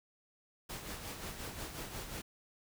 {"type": "noise with tremolo", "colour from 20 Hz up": "pink", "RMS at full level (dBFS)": -42, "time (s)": [0.69, 2.22], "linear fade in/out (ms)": 10, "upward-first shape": "sine", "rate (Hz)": 5.6, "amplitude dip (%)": 50, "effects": []}